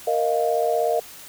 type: chord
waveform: sine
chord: Bb suspended fourth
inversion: none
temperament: equal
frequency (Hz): 466.2 / 622.3 / 698.5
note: Bb4 / Eb5 / F5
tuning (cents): 0 / 0 / 0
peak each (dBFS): -23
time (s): 0.07-1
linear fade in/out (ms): 5
effects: white hiss -42 dBFS RMS until 1.28 s